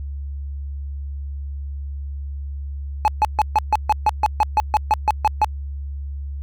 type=tone bursts; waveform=triangle; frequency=853 Hz; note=G#5; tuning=46 cents sharp; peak=-10 dBFS; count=15; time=3.05-5.445 s; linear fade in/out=0 ms; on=29 ms; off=140 ms; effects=added 70 Hz sine -26 dBFS peak until 6.42 s